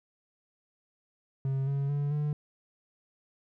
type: tone with pitch steps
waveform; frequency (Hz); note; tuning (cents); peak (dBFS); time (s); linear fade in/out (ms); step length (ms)
triangle; 134.9 / 139.25 / 143.75 / 148.39; C#3 / C#3 / D3 / D3; -47 / +8 / -37 / +18; -25; 1.45-2.33; 2; 220
effects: none